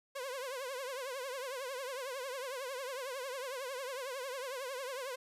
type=tone with vibrato; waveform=sawtooth; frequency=523.3 Hz; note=C5; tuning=in tune; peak=-35 dBFS; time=0.15-5.16 s; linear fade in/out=10 ms; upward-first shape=triangle; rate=11 Hz; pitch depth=150 cents each way; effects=resampled to 32000 Hz